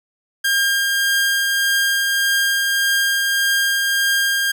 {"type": "tone with tremolo", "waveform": "sawtooth", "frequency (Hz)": 1608, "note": "G6", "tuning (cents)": 44, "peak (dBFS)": -11, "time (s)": [0.44, 4.52], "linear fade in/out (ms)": 10, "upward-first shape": "triangle", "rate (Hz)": 1.7, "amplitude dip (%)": 25, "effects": []}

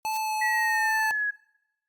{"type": "noise with exponential growth", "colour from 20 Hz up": "blue", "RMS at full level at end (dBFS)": -36, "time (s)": [0.03, 0.17], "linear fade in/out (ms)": 1, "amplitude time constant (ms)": 29}
{"type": "tone with vibrato", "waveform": "square", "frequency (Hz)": 868, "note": "A5", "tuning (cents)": -24, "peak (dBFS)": -27, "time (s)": [0.05, 1.11], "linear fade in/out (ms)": 0, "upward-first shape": "sine", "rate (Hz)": 2.3, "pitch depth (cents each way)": 13}
{"type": "exponential sweep", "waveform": "sine", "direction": "down", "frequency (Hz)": [1949, 1661.2], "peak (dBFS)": -24, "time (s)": [0.41, 1.31], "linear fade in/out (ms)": 10}
{"effects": ["noise-tail reverb RT60 0.9 s tail -24 dB re dry", "Opus 48 kbps"]}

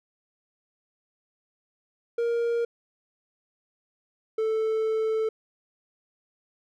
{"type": "tone pair in turn", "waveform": "triangle", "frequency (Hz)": [468.7, 440.4], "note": ["A#4", "A4"], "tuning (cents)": [9, 2], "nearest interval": "minor second", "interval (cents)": 107, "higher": "first", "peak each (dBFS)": -21, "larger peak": "neither", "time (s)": [[2.18, 2.65], [4.38, 5.29]], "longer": "second", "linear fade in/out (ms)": 5, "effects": []}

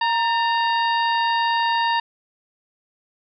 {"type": "harmonic tone with a mistuned harmonic", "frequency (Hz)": 932.3, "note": "A#5", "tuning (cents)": 0, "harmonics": [1, 2, 3, 4, 5], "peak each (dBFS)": [-19, -25, -29, -31, -33], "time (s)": [0.01, 2], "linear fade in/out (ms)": 5, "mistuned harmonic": 2, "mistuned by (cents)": -62, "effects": []}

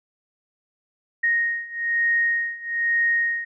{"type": "beating tone pair", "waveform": "sine", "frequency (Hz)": [1864.7, 1865.8], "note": ["A#6", "A#6"], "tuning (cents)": [0, 1], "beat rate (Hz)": 1.1, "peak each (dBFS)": [-24, -22], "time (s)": [1.23, 3.45], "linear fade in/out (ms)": 10, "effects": []}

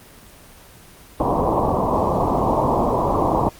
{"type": "low-pass noise", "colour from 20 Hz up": "white", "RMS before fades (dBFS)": -19, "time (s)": [1.2, 3.49], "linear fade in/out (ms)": 2, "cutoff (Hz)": 1100, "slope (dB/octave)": 96, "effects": ["pink hiss -45 dBFS RMS until 3.59 s", "Opus 24 kbps"]}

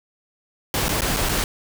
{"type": "noise with dropouts", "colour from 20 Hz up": "pink", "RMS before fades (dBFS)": -22, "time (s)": [0.74, 1.44], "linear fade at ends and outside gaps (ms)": 1, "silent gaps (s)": [[0.883, 0.891], [1.008, 1.019], [1.164, 1.168], [1.288, 1.292]], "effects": []}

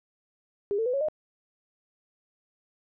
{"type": "tone with pitch steps", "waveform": "sine", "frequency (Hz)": [405, 449.4, 498.6, 553.2, 613.9], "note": ["G#4", "A4", "B4", "C#5", "D#5"], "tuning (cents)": [-43, 37, 16, -4, -23], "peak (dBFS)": -24, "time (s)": [0.71, 1.085], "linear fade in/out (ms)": 0, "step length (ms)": 75, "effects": []}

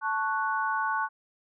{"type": "chord", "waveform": "sine", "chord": "F# minor", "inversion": "first", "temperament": "equal", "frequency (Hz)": [880, 1108.7, 1480], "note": ["A5", "C#6", "F#6"], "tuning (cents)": [0, 0, 0], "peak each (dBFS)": -30, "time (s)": [0.01, 1.09], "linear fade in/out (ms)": 50, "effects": []}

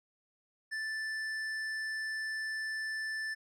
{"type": "tone with hard clipping", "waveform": "triangle", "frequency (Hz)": 1760, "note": "A6", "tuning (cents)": 0, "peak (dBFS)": -36, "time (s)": [0.71, 3.35], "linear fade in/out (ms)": 20, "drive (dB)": 12, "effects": []}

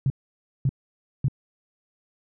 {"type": "tone bursts", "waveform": "sine", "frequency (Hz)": 133.9, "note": "C3", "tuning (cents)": 40, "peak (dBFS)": -18, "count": 3, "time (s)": [0.06, 1.283], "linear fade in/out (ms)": 2, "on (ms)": 41, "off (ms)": 550, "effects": []}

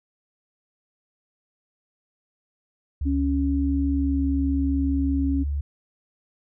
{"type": "tone", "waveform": "sine", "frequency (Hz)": 71.5, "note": "D2", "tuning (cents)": -46, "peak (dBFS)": -23, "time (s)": [3.01, 5.61], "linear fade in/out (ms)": 5}
{"type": "tone with pitch glide", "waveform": "sine", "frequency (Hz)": [277.2, 274.5], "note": ["C#4", "C#4"], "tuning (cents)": [0, -17], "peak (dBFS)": -22, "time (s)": [3.05, 5.44], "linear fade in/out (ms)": 20, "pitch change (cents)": -17, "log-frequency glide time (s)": [3.92, 4.18]}
{"effects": []}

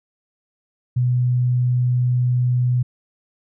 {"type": "tone", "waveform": "sine", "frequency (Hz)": 124.2, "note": "B2", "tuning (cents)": 10, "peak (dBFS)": -15, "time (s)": [0.96, 2.83], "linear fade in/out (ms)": 10, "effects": []}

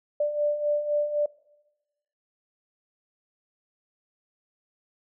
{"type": "beating tone pair", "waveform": "sine", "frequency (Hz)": [587.3, 591.2], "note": ["D5", "D5"], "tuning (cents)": [0, 11], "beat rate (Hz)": 3.9, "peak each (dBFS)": [-30, -24], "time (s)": [0.2, 1.26], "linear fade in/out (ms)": 5, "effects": ["noise-tail reverb RT60 1.0 s tail -21 dB re dry"]}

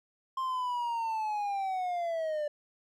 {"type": "linear sweep", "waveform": "triangle", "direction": "down", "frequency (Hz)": [1059, 586], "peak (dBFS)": -28, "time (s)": [0.37, 2.48], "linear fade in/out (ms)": 5, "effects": []}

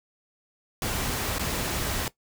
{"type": "noise with dropouts", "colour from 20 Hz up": "pink", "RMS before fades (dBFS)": -29, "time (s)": [0.82, 2.08], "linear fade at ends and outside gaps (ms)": 1, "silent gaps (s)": [1.384, 1.394], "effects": ["noise-tail reverb RT60 0.1 s tail -17 dB re dry"]}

